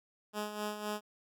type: tone with tremolo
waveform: 10% pulse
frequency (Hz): 210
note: G#3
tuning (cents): +19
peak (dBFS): -26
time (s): 0.33-1.01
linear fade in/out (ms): 50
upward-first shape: sine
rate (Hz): 3.9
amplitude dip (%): 60
effects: none